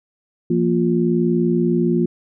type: tone cluster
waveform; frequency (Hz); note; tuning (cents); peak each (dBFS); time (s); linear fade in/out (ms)
sine; 171.7 / 231.8 / 352.8; F3 / A#3 / F4; -29 / -10 / +18; -19; 0.5-2.06; 5
effects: none